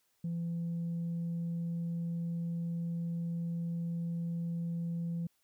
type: tone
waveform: sine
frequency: 169.1 Hz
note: E3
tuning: 44 cents sharp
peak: -31 dBFS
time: 0.24-5.27 s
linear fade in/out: 5 ms
effects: tanh soft clip ceiling -31 dBFS + white hiss -75 dBFS RMS until 5.43 s